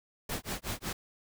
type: noise with tremolo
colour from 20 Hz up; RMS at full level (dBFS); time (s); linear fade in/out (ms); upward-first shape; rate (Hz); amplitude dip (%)
pink; -34; 0.29-0.93; 5; sine; 5.4; 100
effects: none

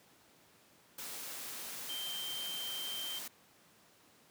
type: tone in noise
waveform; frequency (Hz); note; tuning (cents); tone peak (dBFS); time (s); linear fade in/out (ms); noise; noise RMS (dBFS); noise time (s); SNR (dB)
sine; 3136; G7; 0; -39; 1.89-3.19; 5; white; -44; 0.98-3.28; +2
effects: pink hiss -64 dBFS RMS until 4.3 s + high-pass 150 Hz 12 dB/octave

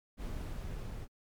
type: noise with level ramp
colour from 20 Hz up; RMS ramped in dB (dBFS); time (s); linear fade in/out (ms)
brown; -38 to -42; 0.17-1.08; 50
effects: MP3 96 kbps

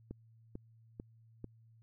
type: click train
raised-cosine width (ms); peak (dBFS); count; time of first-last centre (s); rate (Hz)
3; -30; 4; 0.11-1.443; 2.25
effects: added 113 Hz sine -60 dBFS peak until 1.82 s

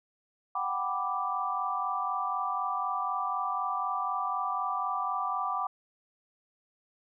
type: chord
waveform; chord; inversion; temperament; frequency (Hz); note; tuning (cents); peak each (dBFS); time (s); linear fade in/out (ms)
sine; G major seventh; third; equal; 740 / 784 / 987.8 / 1174.7; F#5 / G5 / B5 / D6; 0 / 0 / 0 / 0; -36 / -36 / -36 / -31; 0.55-5.67; 5
effects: none

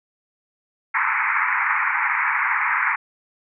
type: band-pass noise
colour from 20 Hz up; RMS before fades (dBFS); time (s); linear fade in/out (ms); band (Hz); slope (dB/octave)
white; -21; 0.94-2.96; 10; 860 to 2300; 96
effects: none

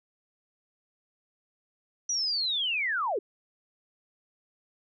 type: linear sweep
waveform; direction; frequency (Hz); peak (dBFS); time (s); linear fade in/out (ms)
sine; down; 5920 to 349.2; -26; 2.09-3.19; 5
effects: none

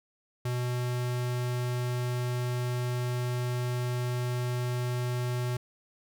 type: tone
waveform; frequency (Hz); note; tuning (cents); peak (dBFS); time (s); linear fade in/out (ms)
square; 123.47; B2; 0; -29; 0.45-5.57; 5
effects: none

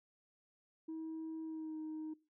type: tone with pitch glide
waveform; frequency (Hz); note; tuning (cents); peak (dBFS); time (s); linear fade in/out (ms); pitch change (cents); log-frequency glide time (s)
sine; 320.4 to 312.2; E4 to D#4; -49 to +6; -39; 0.88-2.14; 10; -45; 1.43-1.78
effects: noise-tail reverb RT60 0.3 s tail -21 dB re dry + tanh soft clip ceiling -39 dBFS

